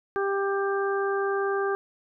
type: harmonic tone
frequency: 395.1 Hz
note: G4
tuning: 14 cents sharp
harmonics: 1 / 2 / 3 / 4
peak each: -25 / -33 / -32 / -33 dBFS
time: 0.16-1.75 s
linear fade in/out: 0 ms
effects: none